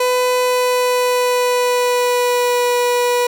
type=tone with pitch glide; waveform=30% pulse; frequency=500 to 488 Hz; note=B4 to B4; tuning=+21 to -21 cents; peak=-11 dBFS; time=0-3.27 s; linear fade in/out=5 ms; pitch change=-42 cents; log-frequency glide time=0.44-2.76 s; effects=none